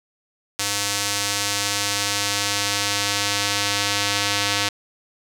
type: tone with band-pass filter sweep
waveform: square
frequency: 101.4 Hz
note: G#2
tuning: 41 cents flat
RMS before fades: -23 dBFS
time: 0.59-4.69 s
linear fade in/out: 5 ms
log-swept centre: 6600 to 4200 Hz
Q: 0.88
effects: none